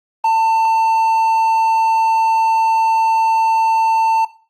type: tone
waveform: triangle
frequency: 895 Hz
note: A5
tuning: 29 cents sharp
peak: -9 dBFS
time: 0.24-4.25 s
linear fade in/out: 5 ms
effects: noise-tail reverb RT60 0.4 s tail -17 dB re dry + Opus 24 kbps